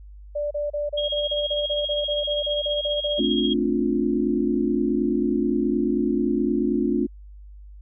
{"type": "tone bursts", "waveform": "sine", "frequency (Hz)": 587, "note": "D5", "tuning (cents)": -1, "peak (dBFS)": -23, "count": 15, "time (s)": [0.35, 3.198], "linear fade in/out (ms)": 10, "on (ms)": 160, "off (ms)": 32}
{"type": "tone with tremolo", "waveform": "sine", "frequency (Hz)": 3268, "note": "G#7", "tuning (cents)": -29, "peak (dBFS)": -23, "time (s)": [0.97, 3.54], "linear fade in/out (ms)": 10, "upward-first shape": "sine", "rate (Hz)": 15, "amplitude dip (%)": 55}
{"type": "chord", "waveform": "sine", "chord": "D minor seventh", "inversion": "second", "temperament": "just", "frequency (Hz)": [220.2, 264.3, 293.7, 352.4], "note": ["A3", "C4", "D4", "F4"], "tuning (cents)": [2, 18, 0, 16], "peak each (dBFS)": -25, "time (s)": [3.18, 7.07], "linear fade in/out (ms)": 20}
{"effects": ["added 50 Hz sine -40 dBFS peak until 7.81 s"]}